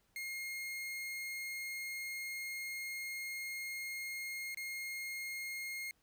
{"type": "tone with dropouts", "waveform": "40% pulse", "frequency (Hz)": 2140, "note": "C7", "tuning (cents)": 38, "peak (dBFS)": -39, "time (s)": [0.16, 5.91], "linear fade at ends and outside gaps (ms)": 1, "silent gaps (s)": [4.546, 4.572], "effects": ["pink hiss -75 dBFS RMS until 6.02 s"]}